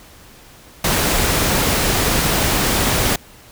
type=noise; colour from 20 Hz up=pink; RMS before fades=-17 dBFS; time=0.84-3.16 s; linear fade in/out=5 ms; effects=pink hiss -44 dBFS RMS until 3.51 s